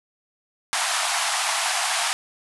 pink band-pass noise, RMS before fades -24 dBFS, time 0.73-2.13 s, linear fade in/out 0 ms, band 660 to 11000 Hz, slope 96 dB/octave, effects none

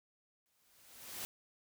white noise with exponential growth, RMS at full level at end -41 dBFS, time 0.46-1.25 s, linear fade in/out 0 ms, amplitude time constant 170 ms, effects none

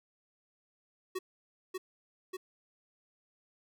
square tone with echo, 372.8 Hz, F#4, 13 cents sharp, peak -34 dBFS, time 1.15-1.19 s, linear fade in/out 10 ms, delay 590 ms, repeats 2, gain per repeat -2 dB, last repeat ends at 2.37 s, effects none

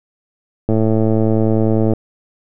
click train, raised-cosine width 2 ms, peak -3 dBFS, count 138, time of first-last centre 0.69-1.935 s, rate 110 Hz, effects none

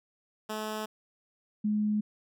10% pulse / sine tone pair in turn, 215.5 / 210.9 Hz, A3 / G#3, -36 / +27 cents, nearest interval unison, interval 37 cents, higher first, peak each -25 dBFS, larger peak neither, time 0.49-0.86 / 1.64-2.01 s, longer neither, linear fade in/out 10 ms, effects none

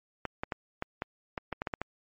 clicks, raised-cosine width 0.5 ms, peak -17 dBFS, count 11, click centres 0.253 / 0.435 / 0.522 / 0.824 / 1.021 / 1.378 / 1.527 / 1.619 / 1.672 / 1.738 / 1.816 s, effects MP3 32 kbps

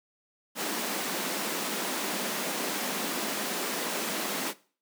pink high-pass noise, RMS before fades -32 dBFS, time 0.55-4.54 s, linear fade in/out 50 ms, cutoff 190 Hz, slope 48 dB/octave, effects noise-tail reverb RT60 0.4 s tail -19 dB re dry

